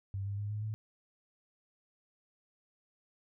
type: tone with pitch steps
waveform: sine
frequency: 98 / 100.46 / 102.99 / 105.58 / 108.24 Hz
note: G2 / G2 / G#2 / G#2 / A2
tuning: 0 / +43 / -14 / +29 / -28 cents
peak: -34 dBFS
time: 0.14-0.74 s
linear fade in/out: 0 ms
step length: 120 ms
effects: none